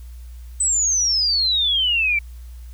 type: exponential sweep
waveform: sine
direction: down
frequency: 8160 to 2298 Hz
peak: -16 dBFS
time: 0.6-2.19 s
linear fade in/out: 5 ms
effects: added 60 Hz sine -34 dBFS peak until 2.73 s + white hiss -55 dBFS RMS until 2.73 s